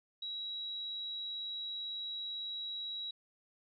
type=tone; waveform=sine; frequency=3874 Hz; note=B7; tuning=34 cents flat; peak=-38 dBFS; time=0.22-3.11 s; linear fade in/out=5 ms; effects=none